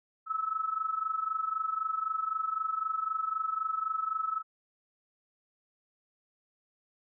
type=tone with amplitude modulation; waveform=sine; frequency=1300 Hz; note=E6; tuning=24 cents flat; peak=-26 dBFS; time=0.26-4.43 s; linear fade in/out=50 ms; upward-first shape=sine; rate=23.9 Hz; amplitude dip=80%; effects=none